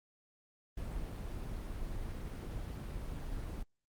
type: noise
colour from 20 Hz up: brown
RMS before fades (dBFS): -40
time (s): 0.77-3.63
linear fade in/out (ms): 5
effects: Opus 24 kbps